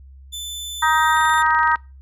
sawtooth tone with pitch glide, 3520 to 3600 Hz, A7 to A7, 0 to +39 cents, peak -25 dBFS, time 0.32-1.43 s, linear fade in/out 20 ms, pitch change +39 cents, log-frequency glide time 0.78-1.17 s
harmonic tone, 314.1 Hz, D#4, 16 cents sharp, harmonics 3 / 4 / 5 / 6, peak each -17 / -19 / -21 / -23 dBFS, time 0.82-1.76 s, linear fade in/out 10 ms
click train, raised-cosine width 0.3 ms, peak -21 dBFS, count 15, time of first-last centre 1.17-1.758 s, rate 23.8 Hz
effects noise-tail reverb RT60 0.3 s tail -25 dB re dry + added 67 Hz sine -40 dBFS peak until 2.01 s

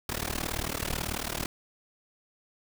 pink noise with amplitude modulation, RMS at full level -29 dBFS, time 0.09-1.46 s, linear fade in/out 2 ms, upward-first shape sine, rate 38.2 Hz, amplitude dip 95%, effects none

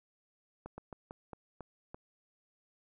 slowing click train, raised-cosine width 1 ms, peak -30 dBFS, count 7, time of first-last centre 0.66-1.945 s, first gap 120 ms, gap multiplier 1.23, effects none

